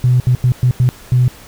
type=tone bursts at uneven times; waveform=sine; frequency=125.1 Hz; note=B2; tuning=23 cents sharp; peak=-7 dBFS; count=6; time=0.04-0.2 / 0.27-0.35 / 0.44-0.52 / 0.63-0.71 / 0.8-0.89 / 1.12-1.28 s; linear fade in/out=0 ms; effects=tanh soft clip ceiling -3 dBFS + pink hiss -39 dBFS RMS until 1.47 s